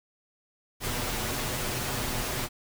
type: noise with comb filter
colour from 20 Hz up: pink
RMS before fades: -31 dBFS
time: 0.8-2.49 s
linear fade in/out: 50 ms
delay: 8.2 ms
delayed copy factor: +0.5
effects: none